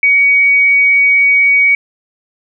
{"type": "tone", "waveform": "sine", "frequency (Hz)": 2252, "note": "C#7", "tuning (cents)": 27, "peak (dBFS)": -6, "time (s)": [0.03, 1.75], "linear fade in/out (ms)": 2, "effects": []}